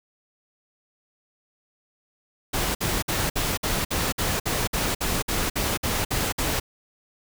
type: noise bursts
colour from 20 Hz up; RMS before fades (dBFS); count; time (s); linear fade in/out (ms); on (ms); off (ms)
pink; -25; 15; 2.53-6.6; 10; 220; 55
effects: none